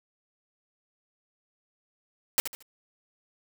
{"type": "noise with echo", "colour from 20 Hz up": "white", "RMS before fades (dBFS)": -22, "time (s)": [2.38, 2.4], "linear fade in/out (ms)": 0, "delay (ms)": 75, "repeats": 3, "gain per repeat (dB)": -10, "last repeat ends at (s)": 2.625, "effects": []}